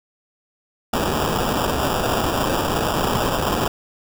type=noise with sample-and-hold; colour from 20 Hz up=violet; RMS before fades=-21 dBFS; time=0.93-3.68 s; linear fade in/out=5 ms; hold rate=2100 Hz; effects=none